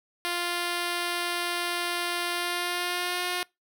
5% pulse tone with pitch glide, 349.2 to 357.4 Hz, F4 to F4, 0 to +40 cents, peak -16 dBFS, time 0.25-3.43 s, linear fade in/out 0 ms, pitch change +40 cents, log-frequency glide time 2.32-3.25 s, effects noise-tail reverb RT60 0.2 s tail -24 dB re dry

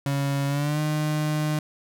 35% pulse tone with pitch glide, 139.7 to 152.34 Hz, C#3 to D#3, +14 to -36 cents, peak -21 dBFS, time 0.06-1.59 s, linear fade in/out 2 ms, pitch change +150 cents, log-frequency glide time 0.47-0.8 s, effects none

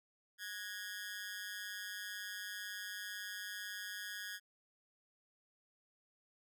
sawtooth tone with amplitude modulation, 1660 Hz, G#6, 1 cent flat, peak -35 dBFS, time 0.38-4.4 s, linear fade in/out 50 ms, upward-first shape sine, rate 198 Hz, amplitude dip 100%, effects none

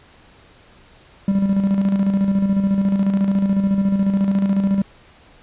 triangle tone with tremolo, 196.4 Hz, G3, 4 cents sharp, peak -11 dBFS, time 1.28-4.82 s, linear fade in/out 2 ms, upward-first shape square, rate 14 Hz, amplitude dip 45%, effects pink hiss -49 dBFS RMS until 5.42 s + resampled to 8000 Hz

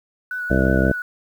sine tone with vibrato, 1480 Hz, F#6, in tune, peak -24 dBFS, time 0.31-1.02 s, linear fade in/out 2 ms, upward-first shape sine, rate 5.5 Hz, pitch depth 20 cents each way
harmonic tone, 65.41 Hz, C2, in tune, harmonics 1 / 2 / 3 / 4 / 5 / 6 / 7 / 8 / 9 / 10, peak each -21 / -23 / -21 / -24 / -24 / -29 / -26 / -30 / -25 / -28 dBFS, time 0.5-0.92 s, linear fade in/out 5 ms
effects 8-bit

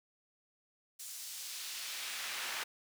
brown noise with high-pass filter sweep, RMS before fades -42 dBFS, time 0.99-2.64 s, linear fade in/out 10 ms, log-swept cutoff 7400 to 1600 Hz, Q 0.83, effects none

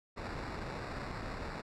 pink noise with sample-and-hold, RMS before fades -41 dBFS, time 0.16-1.62 s, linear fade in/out 20 ms, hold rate 3150 Hz, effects low-pass 5000 Hz 12 dB/octave

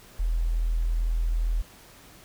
sine tone, 41.2 Hz, E1, in tune, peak -22 dBFS, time 0.19-1.62 s, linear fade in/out 10 ms, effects pink hiss -51 dBFS RMS until 2.24 s

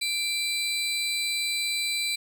35% pulse tone pair together, 2349 / 4010 Hz, D7 / B7, 0 / +26 cents, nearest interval major sixth, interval 926 cents, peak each -27 dBFS, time 0.01-2.16 s, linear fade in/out 10 ms, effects none

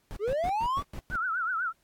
brown noise bursts, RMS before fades -37 dBFS, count 7, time 0.11-1.155 s, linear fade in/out 0 ms, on 55 ms, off 110 ms
triangle linear sweep, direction up, 380.5 to 1176 Hz, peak -24 dBFS, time 0.19-0.83 s, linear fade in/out 50 ms
sine tone with vibrato, 1402 Hz, F6, 6 cents sharp, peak -27 dBFS, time 1.1-1.73 s, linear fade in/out 50 ms, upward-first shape triangle, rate 8 Hz, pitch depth 170 cents each way
effects pink hiss -70 dBFS RMS until 1.83 s + AAC 64 kbps

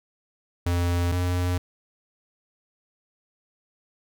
square tone pair in turn, 87.31 / 89.35 Hz, F2 / F2, 0 / +40 cents, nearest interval unison, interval 40 cents, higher second, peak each -22 / -23 dBFS, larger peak first, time 0.66-1.12 / 1.12-1.58 s, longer neither, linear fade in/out 5 ms, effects none

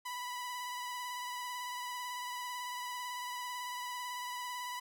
sawtooth tone with vibrato, 987.8 Hz, B5, in tune, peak -35 dBFS, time 0.05-4.8 s, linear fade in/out 10 ms, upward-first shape triangle, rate 18 Hz, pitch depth 29 cents each way, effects none

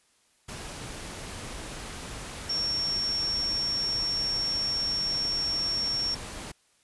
sine tone in noise, 5500 Hz, F8, 27 cents flat, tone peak -26 dBFS, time 2.49-6.15 s, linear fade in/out 10 ms, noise pink, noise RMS -39 dBFS, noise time 0.48-6.52 s, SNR +10 dB, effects white hiss -66 dBFS RMS until 6.83 s + resampled to 24000 Hz

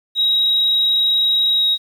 sine tone with pitch glide, 3818 to 3794 Hz, A#7 to A#7, +41 to +30 cents, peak -12 dBFS, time 0.15-1.78 s, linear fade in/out 50 ms, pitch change -11 cents, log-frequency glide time 1.54-1.67 s, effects tanh soft clip ceiling -8 dBFS + 8-bit

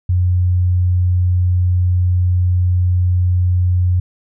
sine tone, 90 Hz, F#2, 47 cents flat, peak -11 dBFS, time 0.09-4 s, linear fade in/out 5 ms, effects none

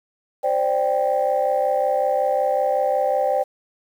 sine chord, C suspended second, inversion none, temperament just, 523.3 / 588.7 / 784.9 Hz, C5 / D5 / G5, 0 / +4 / +2 cents, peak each -21 dBFS, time 0.43-3.44 s, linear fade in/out 20 ms, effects tanh soft clip ceiling -10 dBFS + 8-bit

